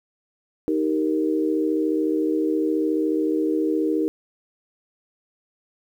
sine chord, Eb major, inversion none, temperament equal with one note detuned, 312.9 / 392 / 466.2 Hz, Eb4 / G4 / Bb4, +10 / 0 / 0 cents, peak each -21 / -26 / -26 dBFS, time 0.68-4.08 s, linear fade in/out 0 ms, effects 9-bit

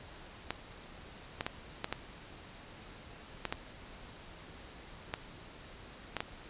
clicks, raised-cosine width 0.3 ms, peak -17 dBFS, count 10, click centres 0.506 / 1.409 / 1.465 / 1.844 / 1.926 / 3.453 / 3.525 / 5.139 / 6.167 / 6.205 s, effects pink hiss -51 dBFS RMS until 6.49 s + resampled to 8000 Hz

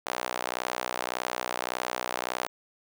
sawtooth tone with high-pass filter, 61.74 Hz, B1, in tune, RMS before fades -33 dBFS, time 0.06-2.48 s, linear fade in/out 0 ms, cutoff 700 Hz, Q 1.2, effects none

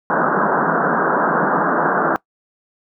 white band-pass noise, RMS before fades -17 dBFS, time 0.1-2.16 s, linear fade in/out 0 ms, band 150 to 1600 Hz, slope 96 dB/octave, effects noise-tail reverb RT60 0.1 s tail -21 dB re dry

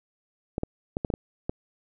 clicks, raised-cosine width 2 ms, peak -14 dBFS, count 7, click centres 0.581 / 0.634 / 0.969 / 1.048 / 1.102 / 1.139 / 1.495 s, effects none

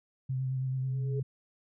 sine tone with vibrato, 130.81 Hz, C3, in tune, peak -29 dBFS, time 0.29-1.23 s, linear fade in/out 10 ms, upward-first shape sine, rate 9.2 Hz, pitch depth 23 cents each way
sine tone with exponential growth, 420 Hz, G#4, 19 cents sharp, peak -33 dBFS, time 0.77-1.2 s, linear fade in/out 5 ms, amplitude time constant 93 ms
effects none

